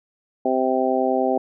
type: harmonic tone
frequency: 130 Hz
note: C3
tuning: 11 cents flat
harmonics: 2 / 3 / 4 / 5 / 6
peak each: -24 / -24 / -24 / -24 / -24 dBFS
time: 0.45-1.38 s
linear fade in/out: 5 ms
effects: none